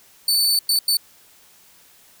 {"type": "tone bursts at uneven times", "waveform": "sawtooth", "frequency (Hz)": 4510, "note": "C#8", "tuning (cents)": 29, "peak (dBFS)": -13, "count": 3, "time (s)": [[0.28, 0.59], [0.69, 0.79], [0.88, 0.97]], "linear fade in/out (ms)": 2, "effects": ["white hiss -52 dBFS RMS until 2.2 s"]}